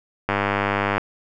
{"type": "click train", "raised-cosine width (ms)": 0.5, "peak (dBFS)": -5, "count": 70, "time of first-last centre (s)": [0.29, 0.98], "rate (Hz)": 100, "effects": []}